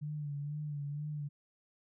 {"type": "tone with vibrato", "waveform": "sine", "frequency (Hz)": 146.83, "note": "D3", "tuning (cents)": 0, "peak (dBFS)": -36, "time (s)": [0.01, 1.29], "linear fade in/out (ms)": 20, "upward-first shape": "sine", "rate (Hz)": 2.1, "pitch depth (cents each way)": 48, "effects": []}